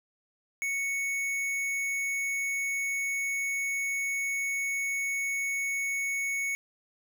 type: tone with tanh clipping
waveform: sine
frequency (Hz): 2217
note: C#7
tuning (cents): 0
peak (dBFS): -30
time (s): 0.62-6.55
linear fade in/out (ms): 0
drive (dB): 16
effects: none